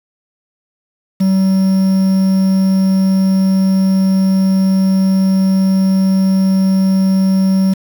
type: tone with quantisation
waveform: triangle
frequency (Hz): 190.8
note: G3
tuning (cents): -47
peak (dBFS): -7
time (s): 1.2-7.74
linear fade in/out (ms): 10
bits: 5
effects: none